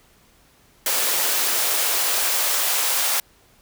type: noise with high-pass filter sweep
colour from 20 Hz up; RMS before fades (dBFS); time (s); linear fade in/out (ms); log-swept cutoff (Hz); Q
white; -21; 0.86-3.2; 2; 400 to 690; 1.1
effects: pink hiss -56 dBFS RMS until 3.61 s